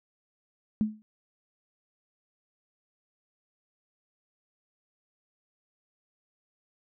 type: tone with exponential decay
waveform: sine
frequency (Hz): 214.7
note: A3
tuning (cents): -42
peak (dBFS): -19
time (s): 0.81-1.02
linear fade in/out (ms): 0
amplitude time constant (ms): 45
effects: none